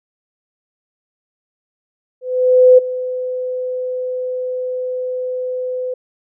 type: tone with ADSR envelope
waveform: sine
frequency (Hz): 506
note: B4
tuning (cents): +42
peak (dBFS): -3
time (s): 2.21-5.94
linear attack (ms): 570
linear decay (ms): 12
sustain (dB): -16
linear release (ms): 5
effects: none